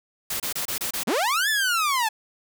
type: noise bursts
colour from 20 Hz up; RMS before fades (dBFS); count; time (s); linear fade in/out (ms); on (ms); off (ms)
white; -28; 6; 0.3-1.035; 5; 100; 27
type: linear two-way sweep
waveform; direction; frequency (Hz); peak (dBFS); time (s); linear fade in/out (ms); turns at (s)
sawtooth; up then down; 170 to 1779 to 842; -17; 1.07-2.09; 10; 1.49
effects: none